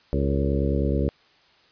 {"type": "harmonic tone with a mistuned harmonic", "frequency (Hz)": 69.5, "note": "C#2", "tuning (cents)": 5, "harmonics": [1, 2, 3, 4, 5, 6, 7, 8], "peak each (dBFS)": [-24, -27, -29, -30, -31, -32, -32, -33], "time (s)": [0.13, 1.09], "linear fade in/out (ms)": 0, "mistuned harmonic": 7, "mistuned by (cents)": -46, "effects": ["white hiss -58 dBFS RMS until 1.71 s", "resampled to 11025 Hz"]}